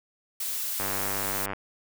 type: noise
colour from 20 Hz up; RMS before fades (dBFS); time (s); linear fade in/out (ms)
blue; -31; 0.4-1.46; 5
type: click train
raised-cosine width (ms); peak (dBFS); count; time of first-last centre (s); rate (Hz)
0.5; -17; 73; 0.8-1.534; 98.1
effects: none